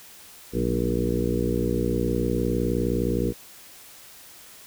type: harmonic tone with a mistuned harmonic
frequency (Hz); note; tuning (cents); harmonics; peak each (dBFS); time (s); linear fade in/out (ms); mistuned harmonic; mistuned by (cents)
59.6; A#1; +39; 1 / 2 / 3 / 4 / 5 / 6 / 7 / 8; -30 / -30 / -30 / -30 / -30 / -30 / -30 / -30; 0.52-3.34; 50; 3; +64
effects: white hiss -47 dBFS RMS until 4.66 s